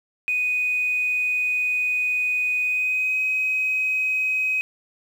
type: tone with pitch glide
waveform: sine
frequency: 2489 to 2527 Hz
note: D#7 to D#7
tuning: 0 to +26 cents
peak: -19 dBFS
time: 0.28-4.61 s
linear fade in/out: 0 ms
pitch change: +26 cents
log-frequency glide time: 2.62-3.19 s
effects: tanh soft clip ceiling -15 dBFS + 8-bit